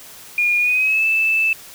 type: tone with pitch glide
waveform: sine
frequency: 2429 to 2634 Hz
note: D#7 to E7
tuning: -42 to -2 cents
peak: -14 dBFS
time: 0.38-1.53 s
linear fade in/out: 2 ms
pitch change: +140 cents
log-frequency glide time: 0.59-1.05 s
effects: white hiss -40 dBFS RMS until 1.74 s